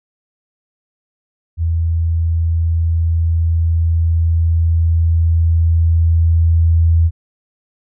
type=tone with level ramp; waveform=sine; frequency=82.7 Hz; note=E2; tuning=6 cents sharp; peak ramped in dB=-13 to -8 dBFS; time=1.57-7.11 s; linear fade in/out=50 ms; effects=none